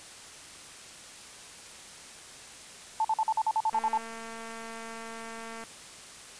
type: tone bursts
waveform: sine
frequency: 880 Hz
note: A5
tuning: in tune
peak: -23 dBFS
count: 11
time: 3-3.976 s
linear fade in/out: 2 ms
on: 46 ms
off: 47 ms
type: click train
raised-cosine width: 0.5 ms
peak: -28 dBFS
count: 434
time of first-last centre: 3.73-5.637 s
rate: 227 Hz
effects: white hiss -47 dBFS RMS until 6.39 s + resampled to 22050 Hz